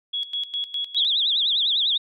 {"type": "tone with tremolo", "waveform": "sine", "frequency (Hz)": 3349, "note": "G#7", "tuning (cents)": 14, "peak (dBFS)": -23, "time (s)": [0.13, 1.06], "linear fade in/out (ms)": 10, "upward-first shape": "square", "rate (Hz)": 4.9, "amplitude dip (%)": 80}
{"type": "tone with vibrato", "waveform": "sine", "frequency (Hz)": 3552, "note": "A7", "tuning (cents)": 16, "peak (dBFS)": -18, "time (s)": [0.96, 1.98], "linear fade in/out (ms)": 10, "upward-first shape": "triangle", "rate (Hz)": 10, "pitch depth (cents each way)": 210}
{"effects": ["MP3 96 kbps"]}